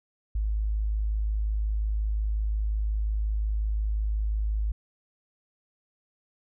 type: tone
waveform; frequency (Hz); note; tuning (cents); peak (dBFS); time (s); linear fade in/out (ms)
sine; 52.8; G#1; +29; -24; 0.35-4.72; 5
effects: none